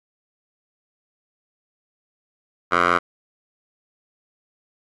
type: tone with band-pass filter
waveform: 10% pulse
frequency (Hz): 87.4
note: F2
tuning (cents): +2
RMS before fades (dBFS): -18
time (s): 2.71-2.99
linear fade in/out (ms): 20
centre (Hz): 1300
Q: 2.4
effects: AAC 32 kbps